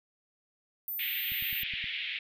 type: tone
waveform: sine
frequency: 14080 Hz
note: A9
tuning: in tune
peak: -33 dBFS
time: 0.88-1.63 s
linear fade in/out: 0 ms
type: band-pass noise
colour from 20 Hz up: pink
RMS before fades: -36 dBFS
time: 0.99-2.19 s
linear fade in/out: 5 ms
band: 2000 to 3500 Hz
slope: 48 dB/octave
type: click train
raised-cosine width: 5 ms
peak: -36 dBFS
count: 6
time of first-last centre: 1.32-1.842 s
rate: 9.58 Hz
effects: none